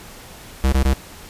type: tone bursts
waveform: square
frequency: 66.3 Hz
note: C2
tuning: 23 cents sharp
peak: -14 dBFS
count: 3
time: 0.64-0.934 s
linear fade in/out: 0 ms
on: 82 ms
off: 24 ms
effects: pink hiss -40 dBFS RMS until 1.29 s + resampled to 32000 Hz